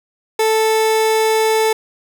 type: tone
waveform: 30% pulse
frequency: 440 Hz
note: A4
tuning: in tune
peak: -10 dBFS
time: 0.39-1.73 s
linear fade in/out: 5 ms
effects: none